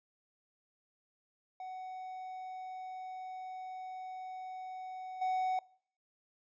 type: tone with level steps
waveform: triangle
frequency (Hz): 746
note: F#5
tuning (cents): +14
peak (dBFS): -39 / -28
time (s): 1.6-5.59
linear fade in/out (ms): 2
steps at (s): 5.21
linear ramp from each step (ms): 10
effects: noise-tail reverb RT60 0.5 s tail -22 dB re dry + resampled to 16000 Hz